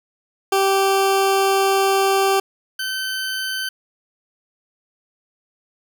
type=tone pair in turn; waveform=20% pulse; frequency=389.4 / 1534.8 Hz; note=G4 / G6; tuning=-12 / -37 cents; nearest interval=2 octaves; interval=2375 cents; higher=second; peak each=-10 / -18 dBFS; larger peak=first; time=0.52-2.4 / 2.79-3.69 s; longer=first; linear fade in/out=5 ms; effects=none